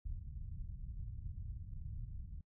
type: low-pass noise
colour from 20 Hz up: pink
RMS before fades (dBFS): -45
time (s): 0.05-2.41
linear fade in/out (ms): 5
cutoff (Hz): 120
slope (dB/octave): 24
effects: noise-tail reverb RT60 0.1 s tail -26 dB re dry